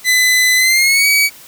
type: tone with pitch glide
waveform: sawtooth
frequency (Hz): 2010 to 2269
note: B6 to C#7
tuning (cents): +30 to +40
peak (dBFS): -6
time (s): 0.04-1.3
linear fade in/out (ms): 50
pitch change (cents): +210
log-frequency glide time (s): 0.57-1.07
effects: white hiss -39 dBFS RMS until 1.47 s